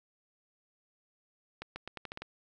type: accelerating click train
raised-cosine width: 0.3 ms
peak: -24 dBFS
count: 8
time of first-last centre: 1.62-2.22 s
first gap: 140 ms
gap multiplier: 0.83
effects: none